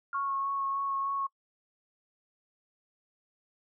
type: tone with exponential decay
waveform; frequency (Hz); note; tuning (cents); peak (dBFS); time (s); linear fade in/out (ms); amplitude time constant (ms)
sine; 1396.9; F6; 0; -33; 0.13-0.51; 2; 81
type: tone with vibrato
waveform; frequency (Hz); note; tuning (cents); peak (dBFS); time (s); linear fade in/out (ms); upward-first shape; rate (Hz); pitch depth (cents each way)
sine; 1100; C#6; -14; -29; 0.14-1.27; 10; sine; 3.3; 12
effects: noise-tail reverb RT60 0.1 s tail -23 dB re dry